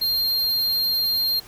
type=tone; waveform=square; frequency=4197 Hz; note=C8; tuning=5 cents sharp; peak=-20 dBFS; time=0.01-1.4 s; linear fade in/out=10 ms; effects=pink hiss -45 dBFS RMS until 1.47 s